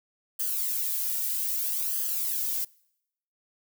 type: noise with flanger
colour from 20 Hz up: violet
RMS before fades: -29 dBFS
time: 0.39-2.65 s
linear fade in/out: 10 ms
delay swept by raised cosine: 0.63 to 2.13 ms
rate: 0.62 Hz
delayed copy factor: +0.75
effects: noise-tail reverb RT60 0.8 s tail -25 dB re dry